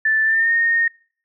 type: tone with pitch glide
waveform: sine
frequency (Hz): 1760 to 1845.4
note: A6 to A#6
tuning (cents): 0 to -18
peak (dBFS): -14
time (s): 0.05-0.88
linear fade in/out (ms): 5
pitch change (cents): +82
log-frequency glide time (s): 0.24-0.52
effects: noise-tail reverb RT60 0.5 s tail -26 dB re dry